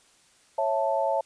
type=chord; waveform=sine; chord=A major; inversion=first; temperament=just; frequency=550 / 660 / 880 Hz; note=C#5 / E5 / A5; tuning=-14 / +2 / 0 cents; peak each=-27 dBFS; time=0.58-1.21 s; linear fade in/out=5 ms; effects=white hiss -60 dBFS RMS until 1.25 s + resampled to 22050 Hz